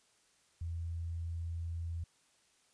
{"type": "tone", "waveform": "sine", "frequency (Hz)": 83.8, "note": "E2", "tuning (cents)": 29, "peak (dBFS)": -36, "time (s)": [0.61, 2.04], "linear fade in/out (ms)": 5, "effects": ["white hiss -70 dBFS RMS until 2.73 s", "resampled to 22050 Hz"]}